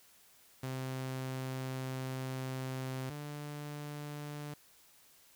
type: tone pair in turn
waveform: sawtooth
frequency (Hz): 130.7 / 147.3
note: C3 / D3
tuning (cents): -1 / +6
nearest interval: major second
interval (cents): 207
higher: second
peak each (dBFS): -33 / -37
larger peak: first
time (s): 0.63-3.1 / 3.1-4.54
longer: first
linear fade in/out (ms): 5
effects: white hiss -63 dBFS RMS until 5.35 s